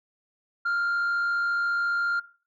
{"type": "tone with frequency modulation", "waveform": "sine", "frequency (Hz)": 1396.9, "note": "F6", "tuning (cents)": 0, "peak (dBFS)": -21, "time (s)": [0.65, 2.2], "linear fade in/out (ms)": 10, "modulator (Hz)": 54.5, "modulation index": 0.31, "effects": ["noise-tail reverb RT60 0.4 s tail -19 dB re dry", "tanh soft clip ceiling -22 dBFS"]}